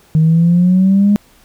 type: exponential sweep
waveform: sine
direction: up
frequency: 155.56 to 207.7 Hz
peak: -6 dBFS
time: 0.15-1.16 s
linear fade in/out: 0 ms
effects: tanh soft clip ceiling -3 dBFS + pink hiss -49 dBFS RMS until 1.44 s